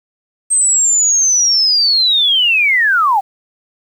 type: linear sweep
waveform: sine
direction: down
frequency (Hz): 8372 to 740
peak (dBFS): -9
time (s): 0.5-3.21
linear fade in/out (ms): 20
effects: 7-bit

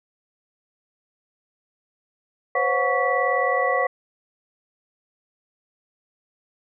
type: tone cluster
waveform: sine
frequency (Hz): 505 / 544 / 726 / 1124 / 1961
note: B4 / C#5 / F#5 / C#6 / B6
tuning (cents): +39 / -33 / -33 / +24 / -13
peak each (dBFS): -25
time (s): 2.55-3.87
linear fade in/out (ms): 5
effects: none

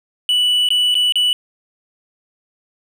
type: tone with dropouts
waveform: triangle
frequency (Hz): 2960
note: F#7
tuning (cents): 0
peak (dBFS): -11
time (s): 0.29-1.33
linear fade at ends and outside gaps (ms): 1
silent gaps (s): 0.688-0.704 / 0.943-0.952 / 1.123-1.156
effects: none

